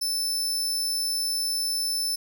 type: tone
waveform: sawtooth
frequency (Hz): 5280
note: E8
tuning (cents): +2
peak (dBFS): -22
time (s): 0.01-2.16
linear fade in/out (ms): 10
effects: none